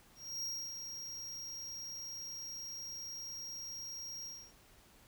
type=tone with ADSR envelope; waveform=square; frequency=5610 Hz; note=F8; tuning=7 cents sharp; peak=-37 dBFS; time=0.15-4.53 s; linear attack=280 ms; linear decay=290 ms; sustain=-6 dB; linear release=280 ms; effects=pink hiss -63 dBFS RMS until 5.07 s